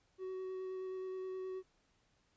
triangle tone with vibrato, 374.9 Hz, F#4, 23 cents sharp, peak -38 dBFS, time 0.18-1.63 s, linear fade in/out 50 ms, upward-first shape square, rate 9.5 Hz, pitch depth 8 cents each way, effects pink hiss -75 dBFS RMS until 2.36 s + resampled to 16000 Hz

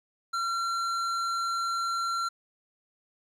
square tone, 1365 Hz, F6, 40 cents flat, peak -28 dBFS, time 0.33-2.29 s, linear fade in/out 10 ms, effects low-pass 7000 Hz 12 dB/octave + 11-bit

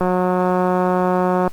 click train, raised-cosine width 1 ms, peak -5 dBFS, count 268, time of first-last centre 0.01-1.477 s, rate 182 Hz, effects pink hiss -48 dBFS RMS until 1.52 s + Opus 32 kbps

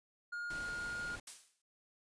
triangle tone, 1423 Hz, F6, 32 cents sharp, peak -37 dBFS, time 0.32-1.16 s, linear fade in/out 10 ms
pink noise, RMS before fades -49 dBFS, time 0.5-1.2 s, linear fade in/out 5 ms
blue noise with exponential decay, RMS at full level -41 dBFS, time 1.27-1.62 s, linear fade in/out 5 ms, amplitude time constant 76 ms
effects resampled to 22050 Hz

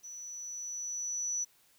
sine tone with level ramp, 5930 Hz, F#8, 3 cents sharp, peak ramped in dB -43 to -30 dBFS, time 0.03-1.45 s, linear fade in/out 20 ms, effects white hiss -66 dBFS RMS until 1.78 s

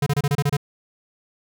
square tone bursts, 143.5 Hz, D3, 40 cents flat, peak -18 dBFS, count 8, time 0.02-0.568 s, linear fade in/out 5 ms, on 44 ms, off 28 ms, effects none

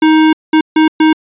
square tone bursts at uneven times, 313.7 Hz, D#4, 14 cents sharp, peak -6 dBFS, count 4, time 0.02-0.33 / 0.53-0.61 / 0.76-0.88 / 1-1.13 s, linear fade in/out 5 ms, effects resampled to 8000 Hz

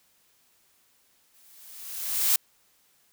blue noise with exponential growth, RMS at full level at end -20 dBFS, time 1.34-2.36 s, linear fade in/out 2 ms, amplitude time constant 220 ms, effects white hiss -65 dBFS RMS until 3.12 s

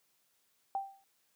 sine tone with exponential decay, 784 Hz, G5, in tune, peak -29 dBFS, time 0.75-1.04 s, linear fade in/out 1 ms, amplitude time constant 62 ms, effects white hiss -74 dBFS RMS until 1.35 s + high-pass 100 Hz 12 dB/octave

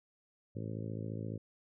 harmonic tone, 54.5 Hz, A1, 16 cents flat, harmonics 2 / 3 / 4 / 5 / 6 / 7 / 8 / 9 / 10, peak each -40 / -44 / -46 / -48 / -50 / -51 / -52 / -53 / -54 dBFS, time 0.55-1.38 s, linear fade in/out 10 ms, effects none

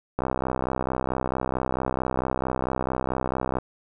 click train, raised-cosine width 1 ms, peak -11 dBFS, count 220, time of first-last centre 0.19-3.585 s, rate 64.5 Hz, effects none

